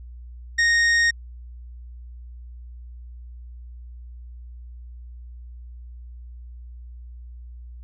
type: tone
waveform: 45% pulse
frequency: 1859 Hz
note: A#6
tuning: 5 cents flat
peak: -16 dBFS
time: 0.58-1.11 s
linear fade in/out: 10 ms
effects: added 60 Hz sine -37 dBFS peak until 7.83 s + resampled to 16000 Hz